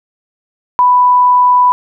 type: tone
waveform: sine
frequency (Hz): 991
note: B5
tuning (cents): +6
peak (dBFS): -5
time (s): 0.79-1.72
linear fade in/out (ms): 0
effects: none